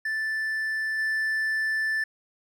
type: tone with level steps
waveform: triangle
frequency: 1760 Hz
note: A6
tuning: in tune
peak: -24 / -22 dBFS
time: 0.05-2.04 s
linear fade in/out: 5 ms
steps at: 0.98 s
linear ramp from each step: 10 ms
effects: none